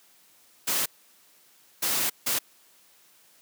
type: noise bursts at uneven times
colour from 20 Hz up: white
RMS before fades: -26 dBFS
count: 3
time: 0.67-0.86 / 1.82-2.1 / 2.26-2.39 s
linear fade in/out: 10 ms
effects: white hiss -59 dBFS RMS until 3.41 s + high-pass 150 Hz 12 dB/octave